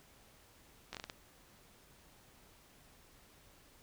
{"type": "slowing click train", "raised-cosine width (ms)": 0.2, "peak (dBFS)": -25, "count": 6, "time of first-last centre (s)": [0.93, 1.099], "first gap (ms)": 16, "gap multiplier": 1.38, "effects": ["pink hiss -63 dBFS RMS until 3.82 s"]}